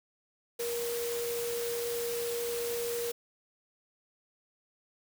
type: tone in noise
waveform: sine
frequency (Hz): 472.7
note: A#4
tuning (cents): +24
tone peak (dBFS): -32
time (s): 0.59-3.12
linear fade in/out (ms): 10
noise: white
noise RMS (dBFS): -39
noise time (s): 0.59-3.12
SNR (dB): +4
effects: none